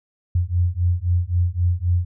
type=beating tone pair; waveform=sine; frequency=86.4 / 90.2 Hz; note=F2 / F#2; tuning=-18 / -44 cents; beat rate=3.8 Hz; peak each=-20 dBFS; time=0.35-2.05 s; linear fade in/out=5 ms; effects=none